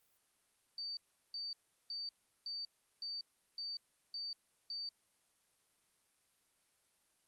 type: tone bursts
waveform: sine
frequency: 4602 Hz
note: D8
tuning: 36 cents flat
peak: -40 dBFS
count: 8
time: 0.78-4.89 s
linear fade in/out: 2 ms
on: 190 ms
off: 370 ms
effects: white hiss -75 dBFS RMS until 7.27 s + Opus 32 kbps